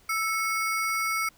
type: ring-modulated tone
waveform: square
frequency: 1760 Hz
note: A6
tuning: in tune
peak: -23 dBFS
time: 0.09-1.29 s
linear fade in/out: 5 ms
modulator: 441 Hz
effects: pink hiss -59 dBFS RMS until 1.37 s